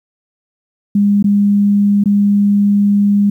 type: tone with dropouts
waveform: sine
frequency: 203 Hz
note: G#3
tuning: 39 cents flat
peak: -8 dBFS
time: 0.95-3.3 s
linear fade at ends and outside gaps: 5 ms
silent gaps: 1.227-1.242 / 2.039-2.057 s
effects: 8-bit